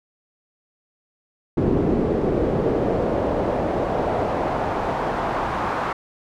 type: noise with band-pass filter sweep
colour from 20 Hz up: brown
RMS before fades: -22 dBFS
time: 1.57-5.93 s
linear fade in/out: 5 ms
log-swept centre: 340 to 1100 Hz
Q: 1.6
effects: none

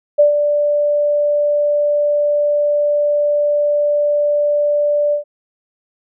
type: tone with ADSR envelope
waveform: sine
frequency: 587 Hz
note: D5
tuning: 1 cent flat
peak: -5 dBFS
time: 0.18-5.24 s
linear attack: 18 ms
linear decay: 120 ms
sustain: -7 dB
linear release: 110 ms
effects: none

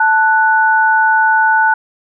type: tone pair together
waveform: sine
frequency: 880 / 1480 Hz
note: A5 / F#6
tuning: 0 / 0 cents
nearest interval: major sixth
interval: 900 cents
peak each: -11 dBFS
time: 0-1.74 s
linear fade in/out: 5 ms
effects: none

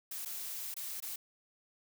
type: noise with dropouts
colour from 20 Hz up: blue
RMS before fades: -41 dBFS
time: 0.11-1.16 s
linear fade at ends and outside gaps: 5 ms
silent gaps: 0.25-0.257 / 0.742-0.765 / 1.003-1.023 s
effects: none

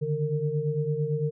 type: tone cluster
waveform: sine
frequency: 144 / 152.9 / 457.7 Hz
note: D3 / D#3 / A#4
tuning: -34 / -30 / -32 cents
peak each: -29 dBFS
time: 0.01-1.31 s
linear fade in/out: 20 ms
effects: none

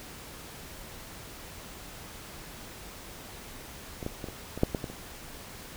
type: clicks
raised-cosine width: 2 ms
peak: -23 / -19 / -23 / -25 / -23 / -8 / -15 / -21 / -27 dBFS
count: 9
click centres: 4.028 / 4.064 / 4.242 / 4.286 / 4.576 / 4.634 / 4.748 / 4.842 / 4.9 s
effects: pink hiss -45 dBFS RMS until 5.76 s

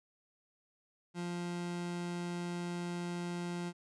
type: tone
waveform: 30% pulse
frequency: 174.61 Hz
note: F3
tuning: in tune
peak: -34 dBFS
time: 1.14-3.73 s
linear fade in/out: 50 ms
effects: resampled to 22050 Hz

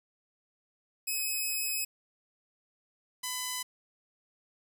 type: tone pair in turn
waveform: 5% pulse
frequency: 2549 / 1004.9 Hz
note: D#7 / B5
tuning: +41 / +30 cents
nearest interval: octave + major third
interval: 1611 cents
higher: first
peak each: -21 dBFS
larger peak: neither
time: 1.07-1.85 / 3.23-3.63 s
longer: first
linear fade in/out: 10 ms
effects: 10-bit

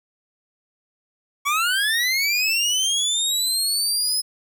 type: linear sweep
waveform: 25% pulse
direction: up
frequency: 1108.7 to 5130 Hz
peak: -15 dBFS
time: 1.45-4.22 s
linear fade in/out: 20 ms
effects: none

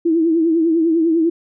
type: tone with vibrato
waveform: sine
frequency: 327.7 Hz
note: E4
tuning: 10 cents flat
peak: -12 dBFS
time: 0.05-1.3 s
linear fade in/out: 10 ms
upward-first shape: triangle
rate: 10 Hz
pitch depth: 85 cents each way
effects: none

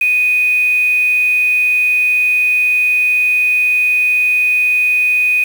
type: tone with quantisation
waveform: sine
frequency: 2489 Hz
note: D#7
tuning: in tune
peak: -10 dBFS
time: 0.01-5.44 s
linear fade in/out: 5 ms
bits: 5
effects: none

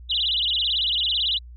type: tone with vibrato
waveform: sine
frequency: 3377 Hz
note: G#7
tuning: 28 cents sharp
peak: -20 dBFS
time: 0.09-1.39 s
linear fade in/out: 20 ms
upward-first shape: sine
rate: 18 Hz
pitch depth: 290 cents each way
effects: added 60 Hz sine -39 dBFS peak until 1.56 s

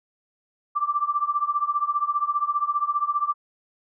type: tone with tremolo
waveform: sine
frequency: 1174 Hz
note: D6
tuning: 1 cent flat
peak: -17 dBFS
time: 0.75-3.34 s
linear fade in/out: 20 ms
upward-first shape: triangle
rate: 15 Hz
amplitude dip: 95%
effects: none

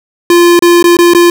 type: tone with dropouts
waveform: square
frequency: 346.4 Hz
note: F4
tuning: 14 cents flat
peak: -3 dBFS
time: 0.3-1.3 s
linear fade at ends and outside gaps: 2 ms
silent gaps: 0.592-0.623 / 0.827-0.841 / 0.969-0.988 / 1.136-1.148 s
effects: none

